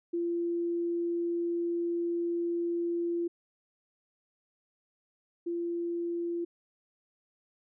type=tone pair in turn; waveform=sine; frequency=342.5 / 342.5 Hz; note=F4 / F4; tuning=-34 / -34 cents; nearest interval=unison; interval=0 cents; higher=neither; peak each=-28 / -30 dBFS; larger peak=first; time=0.13-3.28 / 5.46-6.45 s; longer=first; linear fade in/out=10 ms; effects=none